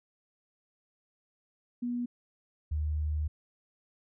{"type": "tone pair in turn", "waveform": "sine", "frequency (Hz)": [242.4, 76.02], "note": ["B3", "D#2"], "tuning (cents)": [-32, -40], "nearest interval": "octave + minor sixth", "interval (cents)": 2008, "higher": "first", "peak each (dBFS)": [-30, -28], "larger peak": "second", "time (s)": [[1.82, 2.06], [2.71, 3.28]], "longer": "second", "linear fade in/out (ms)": 10, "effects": []}